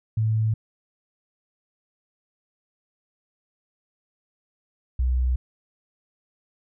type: tone pair in turn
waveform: sine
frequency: 110 / 62.8 Hz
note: A2 / B1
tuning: 0 / +30 cents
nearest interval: minor seventh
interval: 970 cents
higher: first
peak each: -19 dBFS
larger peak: neither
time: 0.17-0.54 / 4.99-5.36 s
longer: neither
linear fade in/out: 5 ms
effects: none